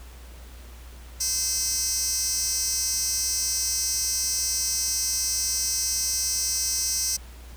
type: tone with high-pass filter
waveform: 15% pulse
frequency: 517 Hz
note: C5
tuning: 21 cents flat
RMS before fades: -26 dBFS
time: 1.2-7.17 s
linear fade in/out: 10 ms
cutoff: 6300 Hz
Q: 4.8
effects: added 60 Hz sine -41 dBFS peak until 7.56 s + pink hiss -50 dBFS RMS until 7.56 s